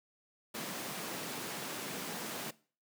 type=high-pass noise; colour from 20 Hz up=pink; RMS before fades=-41 dBFS; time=0.54-2.51 s; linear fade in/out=10 ms; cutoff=160 Hz; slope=24 dB/octave; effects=noise-tail reverb RT60 0.4 s tail -20 dB re dry